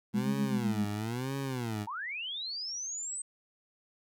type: tone with vibrato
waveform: 20% pulse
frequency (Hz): 119.2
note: A#2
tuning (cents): +39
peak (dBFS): -28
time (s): 0.13-1.87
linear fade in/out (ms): 50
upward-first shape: sine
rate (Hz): 1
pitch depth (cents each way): 250
type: tone with tremolo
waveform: sine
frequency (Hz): 207.5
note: G#3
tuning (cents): -1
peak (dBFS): -26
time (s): 0.14-0.85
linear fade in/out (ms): 5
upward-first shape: sine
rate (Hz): 7.9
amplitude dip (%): 70
type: linear sweep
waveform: sine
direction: up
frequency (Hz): 856 to 8280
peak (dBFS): -35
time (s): 1.87-3.22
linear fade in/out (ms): 5
effects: none